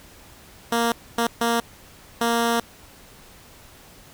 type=tone bursts at uneven times; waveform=10% pulse; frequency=233.1 Hz; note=A#3; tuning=in tune; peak=-11 dBFS; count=4; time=0.72-0.92 / 1.18-1.27 / 1.41-1.6 / 2.21-2.6 s; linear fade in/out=2 ms; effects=pink hiss -48 dBFS RMS until 4.13 s